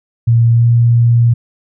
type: tone with pitch glide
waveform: sine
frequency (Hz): 116.54 to 118.1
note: A#2 to A#2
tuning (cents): 0 to +23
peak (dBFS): -6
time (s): 0.27-1.34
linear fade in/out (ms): 10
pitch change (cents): +23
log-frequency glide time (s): 0.53-0.65
effects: none